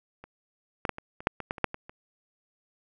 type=clicks; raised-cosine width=0.5 ms; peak=-29 / -13 / -11 / -23 / -26 / -6 / -20 / -14 / -25 / -7 / -21 / -28 dBFS; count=12; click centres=0.24 / 0.852 / 0.893 / 0.984 / 1.205 / 1.271 / 1.403 / 1.509 / 1.582 / 1.643 / 1.744 / 1.895 s; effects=none